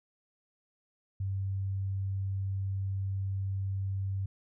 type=tone; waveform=sine; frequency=97 Hz; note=G2; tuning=18 cents flat; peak=-30 dBFS; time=1.2-4.26 s; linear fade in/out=5 ms; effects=none